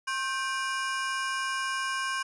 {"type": "ring-modulated tone", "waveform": "35% pulse", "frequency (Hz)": 1318.5, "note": "E6", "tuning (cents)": 0, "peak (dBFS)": -24, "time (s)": [0.07, 2.23], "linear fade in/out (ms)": 10, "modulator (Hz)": 247, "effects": ["resampled to 22050 Hz"]}